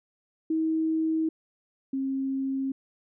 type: tone pair in turn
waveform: sine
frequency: 319.4 / 268.6 Hz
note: D#4 / C4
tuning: +45 / +46 cents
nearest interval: minor third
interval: 299 cents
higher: first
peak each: -23 / -26 dBFS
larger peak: first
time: 0.5-1.29 / 1.93-2.72 s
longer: neither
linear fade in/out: 5 ms
effects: none